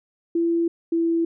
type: tone pair in turn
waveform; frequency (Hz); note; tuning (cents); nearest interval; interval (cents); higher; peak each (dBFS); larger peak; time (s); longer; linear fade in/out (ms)
sine; 336.6 / 332.9; E4 / E4; +36 / +17; unison; 19; first; -18; neither; 0.35-0.68 / 0.92-1.25; neither; 5
effects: none